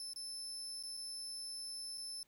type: tone with dropouts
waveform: 30% pulse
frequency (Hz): 5270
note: E8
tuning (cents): -1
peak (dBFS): -39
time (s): 0-2.23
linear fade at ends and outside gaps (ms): 1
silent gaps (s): 0.134-0.16 / 0.827-0.835 / 0.969-0.973 / 1.975-1.979
effects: pink hiss -74 dBFS RMS until 2.27 s